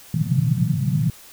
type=band-pass noise; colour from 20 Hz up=white; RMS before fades=-20 dBFS; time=0.14-1.1 s; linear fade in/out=2 ms; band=120 to 170 Hz; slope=48 dB/octave; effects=white hiss -45 dBFS RMS until 1.32 s